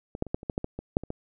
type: clicks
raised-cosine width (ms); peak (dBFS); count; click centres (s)
2; -22 / -12 / -26 / -13 / -28 / -15 / -14 / -17 / -21 / -8 / -24 / -19; 12; 0.151 / 0.224 / 0.267 / 0.345 / 0.431 / 0.498 / 0.579 / 0.644 / 0.79 / 0.969 / 1.036 / 1.104
effects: none